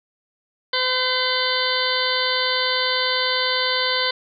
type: harmonic tone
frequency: 510 Hz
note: C5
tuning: 44 cents flat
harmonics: 1 / 2 / 3 / 4 / 6 / 7 / 8 / 9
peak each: -27 / -27 / -27 / -27 / -27 / -27 / -27 / -27 dBFS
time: 0.73-4.11 s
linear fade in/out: 5 ms
effects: none